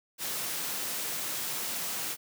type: high-pass noise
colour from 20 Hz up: white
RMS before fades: -34 dBFS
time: 0.18-2.17 s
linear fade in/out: 50 ms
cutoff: 110 Hz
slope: 48 dB/octave
effects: none